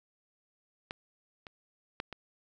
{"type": "clicks", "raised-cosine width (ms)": 0.3, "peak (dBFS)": [-21, -29, -18, -25], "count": 4, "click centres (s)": [0.909, 1.468, 2.001, 2.127], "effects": []}